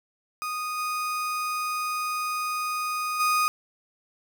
35% pulse tone with level steps, 1240 Hz, D#6, 6 cents flat, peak -27 / -25 / -19 dBFS, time 0.42-3.48 s, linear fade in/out 0 ms, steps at 0.77 / 3.19 s, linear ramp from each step 20 ms, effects none

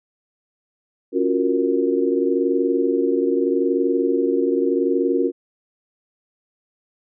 sine chord, Gb major seventh, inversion second, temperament equal, 277.2 / 349.2 / 370 / 466.2 Hz, Db4 / F4 / Gb4 / Bb4, 0 / 0 / 0 / 0 cents, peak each -22 dBFS, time 1.12-5.32 s, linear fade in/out 50 ms, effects none

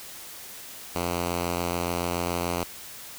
5% pulse tone, 87 Hz, F2, 6 cents flat, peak -15 dBFS, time 0.95-2.64 s, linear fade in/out 5 ms, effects white hiss -42 dBFS RMS until 3.18 s

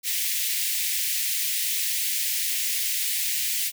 white high-pass noise, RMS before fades -26 dBFS, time 0.03-3.72 s, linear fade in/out 50 ms, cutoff 1900 Hz, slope 48 dB/octave, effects none

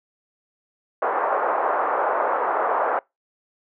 white band-pass noise, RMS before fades -22 dBFS, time 1.02-2.99 s, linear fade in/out 2 ms, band 470 to 1200 Hz, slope 24 dB/octave, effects noise-tail reverb RT60 0.2 s tail -25 dB re dry + low-pass 2000 Hz 12 dB/octave

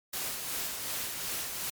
white noise with tremolo, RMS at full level -34 dBFS, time 0.13-1.7 s, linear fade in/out 5 ms, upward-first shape sine, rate 2.7 Hz, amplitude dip 35%, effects MP3 96 kbps

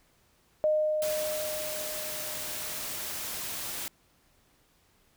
sine tone with exponential decay, 614 Hz, D#5, 23 cents flat, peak -21 dBFS, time 0.64-3.5 s, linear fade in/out 0 ms, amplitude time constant 620 ms
white noise, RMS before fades -36 dBFS, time 1.02-3.88 s, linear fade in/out 0 ms
effects pink hiss -66 dBFS RMS until 5.16 s

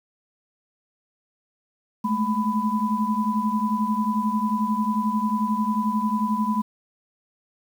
sine tone cluster, 210.1 / 221.3 / 997 Hz, G#3 / A3 / B5, +20 / +10 / +16 cents, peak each -25 dBFS, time 2.04-6.62 s, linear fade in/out 10 ms, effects 8-bit

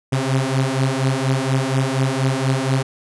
sawtooth beating tone pair, 130.81 / 135.01 Hz, C3 / C#3, 0 / -45 cents, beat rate 4.2 Hz, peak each -16 / -16 dBFS, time 0.12-2.83 s, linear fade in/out 10 ms, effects resampled to 24000 Hz

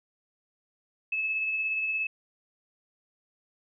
sine tone with tremolo, 2600 Hz, E7, 24 cents flat, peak -25 dBFS, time 1.12-2.07 s, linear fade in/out 5 ms, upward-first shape triangle, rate 17 Hz, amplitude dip 35%, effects none

